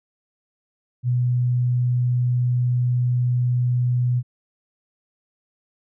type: tone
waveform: sine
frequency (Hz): 123.47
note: B2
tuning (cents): 0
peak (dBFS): -17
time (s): 1.03-4.23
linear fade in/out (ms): 50
effects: none